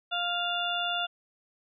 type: harmonic tone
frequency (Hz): 700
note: F5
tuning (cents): +4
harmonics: 1 / 2 / 4 / 5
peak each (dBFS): -33 / -33 / -33 / -33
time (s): 0.11-1.07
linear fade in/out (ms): 20
effects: none